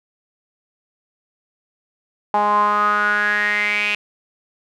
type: tone with band-pass filter sweep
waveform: sawtooth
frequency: 207.7 Hz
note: G#3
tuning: in tune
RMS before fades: -18 dBFS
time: 2.34-3.95 s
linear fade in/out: 0 ms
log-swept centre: 880 to 2600 Hz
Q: 8
effects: none